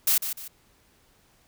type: noise with echo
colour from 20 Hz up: blue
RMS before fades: -21 dBFS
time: 0.07-0.18 s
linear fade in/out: 5 ms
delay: 150 ms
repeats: 2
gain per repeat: -9 dB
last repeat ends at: 0.48 s
effects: pink hiss -62 dBFS RMS until 1.47 s